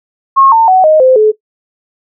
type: tone with pitch steps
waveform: sine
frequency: 1083 / 900.2 / 748.3 / 622 / 517 / 429.8 Hz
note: C#6 / A5 / F#5 / D#5 / C5 / A4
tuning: -41 / +39 / +19 / -1 / -21 / -41 cents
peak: -3 dBFS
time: 0.36-1.32 s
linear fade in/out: 20 ms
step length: 160 ms
effects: noise-tail reverb RT60 0.1 s tail -17 dB re dry